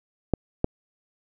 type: clicks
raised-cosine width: 2 ms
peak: -7 dBFS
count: 2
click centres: 0.337 / 0.644 s
effects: none